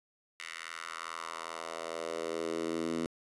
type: tone with high-pass filter sweep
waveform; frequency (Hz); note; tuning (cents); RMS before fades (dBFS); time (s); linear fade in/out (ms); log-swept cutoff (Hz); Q
10% pulse; 82.41; E2; 0; -38; 0.4-3.06; 0; 2000 to 250; 2.2
effects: resampled to 24000 Hz